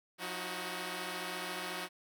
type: tone cluster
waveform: 5% pulse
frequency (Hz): 179.6 / 317.3 / 373.5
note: F3 / D#4 / F#4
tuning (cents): +49 / +34 / +16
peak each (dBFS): -31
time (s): 0.18-1.89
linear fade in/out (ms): 50
effects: none